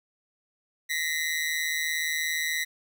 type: ring-modulated tone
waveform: sawtooth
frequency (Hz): 1956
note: B6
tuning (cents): -17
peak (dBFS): -20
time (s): 0.89-2.65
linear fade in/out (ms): 20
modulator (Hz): 78.5
effects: none